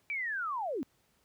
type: linear sweep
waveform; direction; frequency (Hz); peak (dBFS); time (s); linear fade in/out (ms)
sine; down; 2351 to 231.6; -32; 0.1-0.83; 0
effects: pink hiss -71 dBFS RMS until 1.24 s + high-pass 60 Hz 12 dB/octave